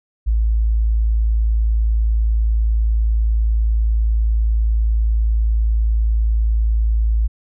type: tone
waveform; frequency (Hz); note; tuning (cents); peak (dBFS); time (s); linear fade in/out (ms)
sine; 55; A1; 0; -13; 0.26-7.28; 20
effects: none